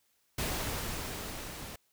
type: noise with level ramp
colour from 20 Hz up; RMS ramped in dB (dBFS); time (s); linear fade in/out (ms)
pink; -33 to -44; 0.38-1.76; 5
effects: white hiss -73 dBFS RMS until 1.92 s